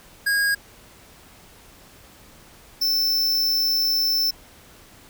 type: tone pair in turn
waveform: square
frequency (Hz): 1636 / 5322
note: G#6 / E8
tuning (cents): -26 / +16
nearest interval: octave + minor sixth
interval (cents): 2042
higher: second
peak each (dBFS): -19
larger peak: neither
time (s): 0.26-0.55 / 2.81-4.31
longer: second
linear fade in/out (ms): 10
effects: pink hiss -49 dBFS RMS until 5.09 s